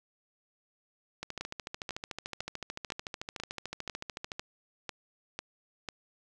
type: two click trains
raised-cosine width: 0.2 ms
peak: -19 / -20 dBFS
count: 10 / 43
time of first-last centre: 1.41-5.888 / 1.23-4.318 s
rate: 2.01 / 13.6 Hz
effects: none